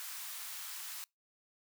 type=high-pass noise; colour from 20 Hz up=white; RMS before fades=-44 dBFS; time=0-1.04 s; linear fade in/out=0 ms; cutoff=880 Hz; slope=24 dB/octave; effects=noise-tail reverb RT60 0.2 s tail -26 dB re dry